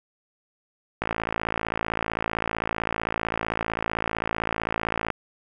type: click train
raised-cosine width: 0.5 ms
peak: -10 dBFS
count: 228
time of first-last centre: 1.02-5.103 s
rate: 55.6 Hz
effects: none